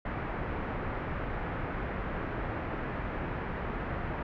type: low-pass noise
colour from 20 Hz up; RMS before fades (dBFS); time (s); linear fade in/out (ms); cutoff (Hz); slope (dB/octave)
pink; -35; 0.05-4.23; 5; 2000; 24
effects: none